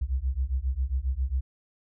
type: beating tone pair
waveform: sine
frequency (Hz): 61.74 / 69.14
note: B1 / C#2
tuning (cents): 0 / -4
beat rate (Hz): 7.4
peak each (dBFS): -28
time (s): 0.01-1.41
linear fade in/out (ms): 10
effects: none